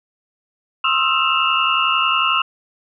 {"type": "tone cluster", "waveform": "sine", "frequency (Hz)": [1062, 1279, 1350, 2681, 2841], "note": ["C6", "D#6", "E6", "E7", "F7"], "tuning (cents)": [25, 47, 41, 29, 29], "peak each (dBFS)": -21, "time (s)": [0.84, 2.42], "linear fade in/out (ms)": 5, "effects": []}